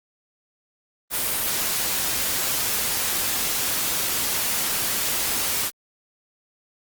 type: noise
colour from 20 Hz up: white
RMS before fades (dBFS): -24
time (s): 1.1-5.71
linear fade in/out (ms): 50
effects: Opus 32 kbps